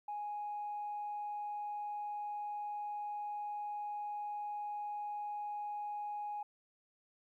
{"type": "tone", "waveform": "sine", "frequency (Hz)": 830.6, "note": "G#5", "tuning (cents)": 0, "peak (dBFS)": -37, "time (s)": [0.08, 6.43], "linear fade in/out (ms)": 5, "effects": ["tanh soft clip ceiling -34 dBFS", "13-bit"]}